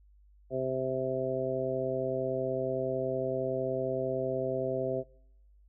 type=harmonic tone; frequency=130.81 Hz; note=C3; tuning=in tune; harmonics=1 / 2 / 3 / 4 / 5; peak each=-39 / -39 / -34 / -34 / -34 dBFS; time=0.5-5.04 s; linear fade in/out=50 ms; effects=noise-tail reverb RT60 0.9 s tail -26 dB re dry + added 50 Hz sine -57 dBFS peak until 5.68 s